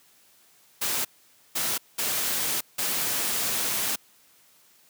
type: noise bursts at uneven times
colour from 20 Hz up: white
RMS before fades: -27 dBFS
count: 4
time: 0.81-1.05 / 1.55-1.78 / 1.98-2.61 / 2.78-3.96 s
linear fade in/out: 10 ms
effects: white hiss -59 dBFS RMS until 4.89 s + high-pass 100 Hz 12 dB/octave